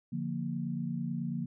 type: chord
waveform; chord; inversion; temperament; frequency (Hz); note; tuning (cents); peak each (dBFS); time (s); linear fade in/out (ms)
sine; Bb major; first; just; 145.68 / 174.81 / 233.1; D3 / F3 / Bb3; -14 / +2 / 0; -37 / -36 / -36; 0.12-1.46; 10
effects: none